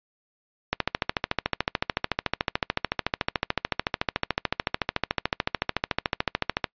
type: click train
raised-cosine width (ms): 0.3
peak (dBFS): -6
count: 82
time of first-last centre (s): 0.73-6.642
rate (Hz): 13.7
effects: noise-tail reverb RT60 0.1 s tail -25 dB re dry + resampled to 11025 Hz